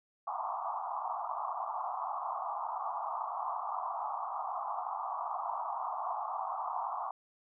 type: band-pass noise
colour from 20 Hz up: white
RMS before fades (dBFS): -37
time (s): 0.27-7.11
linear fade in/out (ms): 5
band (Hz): 680 to 1200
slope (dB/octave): 96
effects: none